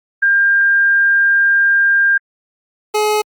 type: tone pair in turn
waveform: sine / 25% pulse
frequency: 1600 / 423.8 Hz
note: G6 / G#4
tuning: +35 / +35 cents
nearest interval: octave + major seventh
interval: 2300 cents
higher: first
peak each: -9 dBFS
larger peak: neither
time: 0.22-2.18 / 2.94-3.22 s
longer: first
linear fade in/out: 10 ms
effects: Opus 32 kbps